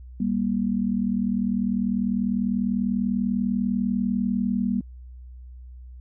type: tone pair together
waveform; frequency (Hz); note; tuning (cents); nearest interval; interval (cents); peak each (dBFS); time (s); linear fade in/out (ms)
sine; 197 / 237.1; G3 / A#3; +9 / +30; minor third; 321; -24 / -24; 0.2-4.81; 5
effects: added 62 Hz sine -39 dBFS peak until 6 s